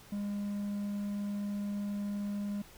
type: tone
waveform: triangle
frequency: 203.6 Hz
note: G#3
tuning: 34 cents flat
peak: -31 dBFS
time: 0.12-2.62 s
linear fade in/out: 5 ms
effects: pink hiss -56 dBFS RMS until 2.77 s